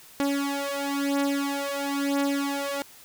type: beating tone pair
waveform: sawtooth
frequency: 280 / 281 Hz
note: C#4 / C#4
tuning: +18 / +24 cents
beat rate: 1 Hz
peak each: -24 / -24 dBFS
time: 0.2-2.82 s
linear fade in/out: 0 ms
effects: white hiss -50 dBFS RMS until 3.04 s